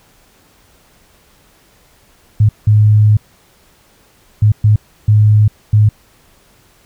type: tone bursts at uneven times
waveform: sine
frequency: 106.1 Hz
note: G#2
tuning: 38 cents sharp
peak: -5 dBFS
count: 6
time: 2.4-2.49 / 2.67-3.17 / 4.42-4.52 / 4.64-4.76 / 5.08-5.48 / 5.73-5.89 s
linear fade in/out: 5 ms
effects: pink hiss -50 dBFS RMS until 6.85 s